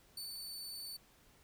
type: tone with ADSR envelope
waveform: sawtooth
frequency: 4509 Hz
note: C#8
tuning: 29 cents sharp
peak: -39 dBFS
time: 0.17-0.97 s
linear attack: 3 ms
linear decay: 140 ms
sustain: -2 dB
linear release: 8 ms
effects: pink hiss -66 dBFS RMS until 1.43 s